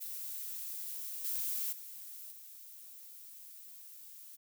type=noise with level steps; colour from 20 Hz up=violet; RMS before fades=-42 / -36 / -48 / -52 dBFS; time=0-4.37 s; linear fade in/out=20 ms; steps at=1.24 / 1.72 / 2.31 s; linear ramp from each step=10 ms; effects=none